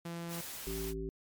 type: tone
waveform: sawtooth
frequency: 169.5 Hz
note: E3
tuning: 49 cents sharp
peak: -35 dBFS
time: 0.05-0.41 s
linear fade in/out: 5 ms
type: noise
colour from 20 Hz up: white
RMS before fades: -44 dBFS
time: 0.28-0.94 s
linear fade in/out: 50 ms
type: harmonic tone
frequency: 55 Hz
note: A1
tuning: in tune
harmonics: 1 / 3 / 5 / 7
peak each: -40 / -44 / -45 / -39 dBFS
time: 0.67-1.09 s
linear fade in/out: 0 ms
effects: MP3 96 kbps